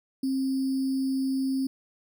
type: tone with sample-and-hold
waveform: sine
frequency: 266.2 Hz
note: C4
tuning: 30 cents sharp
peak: -24 dBFS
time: 0.23-1.67 s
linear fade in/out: 5 ms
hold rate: 4900 Hz
effects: none

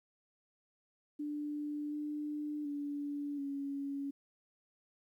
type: tone with pitch steps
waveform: sine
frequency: 295.5 / 297.8 / 288.3 / 279.5 Hz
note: D4 / D4 / D4 / C#4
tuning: +11 / +24 / -32 / +14 cents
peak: -36 dBFS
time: 1.19-4.11 s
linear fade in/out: 10 ms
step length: 730 ms
effects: 12-bit

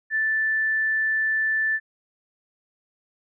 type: tone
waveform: sine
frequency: 1760 Hz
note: A6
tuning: in tune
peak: -20 dBFS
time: 0.1-1.8 s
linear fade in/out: 50 ms
effects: none

